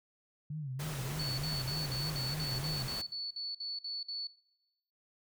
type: tone with vibrato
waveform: sine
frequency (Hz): 141.5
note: C#3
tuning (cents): +36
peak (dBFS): -36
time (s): 0.5-2.88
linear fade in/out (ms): 5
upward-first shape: sine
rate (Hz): 3.3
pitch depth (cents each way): 170
type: noise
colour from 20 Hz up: pink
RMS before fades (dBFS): -42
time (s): 0.79-3.02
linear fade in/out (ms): 10
type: tone bursts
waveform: sine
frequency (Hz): 4447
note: C#8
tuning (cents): +5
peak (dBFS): -36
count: 13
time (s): 1.19-4.272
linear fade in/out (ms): 5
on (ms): 190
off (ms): 51
effects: noise-tail reverb RT60 1.0 s tail -21 dB re dry